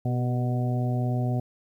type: harmonic tone with a mistuned harmonic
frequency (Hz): 123.47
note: B2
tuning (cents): 0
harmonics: 1 / 2 / 3 / 4 / 5 / 6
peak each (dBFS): -24 / -31 / -38 / -42 / -37 / -37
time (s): 0.05-1.4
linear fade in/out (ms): 5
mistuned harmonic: 3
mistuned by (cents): +42
effects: 10-bit